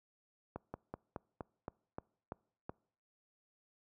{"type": "slowing click train", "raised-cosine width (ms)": 1, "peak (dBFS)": -27, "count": 9, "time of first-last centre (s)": [0.56, 2.695], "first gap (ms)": 180, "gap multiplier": 1.11, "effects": ["noise-tail reverb RT60 0.6 s tail -26 dB re dry", "high-pass 60 Hz 12 dB/octave"]}